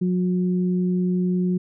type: tone pair together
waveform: sine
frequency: 181.1 / 362.2 Hz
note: F#3 / F#4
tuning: -37 / -37 cents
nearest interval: octave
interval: 1200 cents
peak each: -19 / -28 dBFS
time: 0.01-1.58 s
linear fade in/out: 10 ms
effects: none